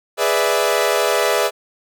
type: chord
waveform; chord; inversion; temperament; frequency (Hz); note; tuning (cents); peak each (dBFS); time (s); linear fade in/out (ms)
sawtooth; E dominant seventh; first; equal; 415.3 / 493.9 / 587.3 / 659.3; G#4 / B4 / D5 / E5; 0 / 0 / 0 / 0; -17; 0.17-1.51; 50
effects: none